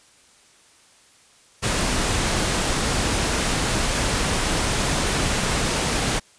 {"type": "noise", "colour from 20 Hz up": "pink", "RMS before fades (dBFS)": -22, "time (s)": [1.62, 6.2], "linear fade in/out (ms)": 20, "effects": ["white hiss -54 dBFS RMS until 6.38 s", "resampled to 22050 Hz"]}